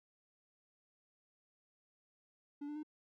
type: tone with pitch steps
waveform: triangle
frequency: 288.8 / 296.4 / 304.2 Hz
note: D4 / D4 / D#4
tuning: -29 / +16 / -39 cents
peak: -39 dBFS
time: 2.61-2.832 s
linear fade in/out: 10 ms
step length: 74 ms
effects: none